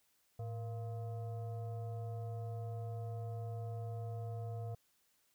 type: tone with frequency modulation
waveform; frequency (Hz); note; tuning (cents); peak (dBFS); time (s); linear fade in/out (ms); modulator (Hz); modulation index
sine; 110; A2; 0; -39; 0.39-4.75; 5; 581; 0.56
effects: white hiss -75 dBFS RMS until 5.34 s